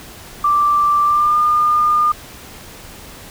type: tone with pitch glide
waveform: sine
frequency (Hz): 1174.7 to 1211.2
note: D6 to D#6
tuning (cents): 0 to -47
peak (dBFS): -11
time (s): 0.44-2.12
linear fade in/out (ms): 5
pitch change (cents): +53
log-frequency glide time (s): 1.04-1.38
effects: pink hiss -37 dBFS RMS until 3.3 s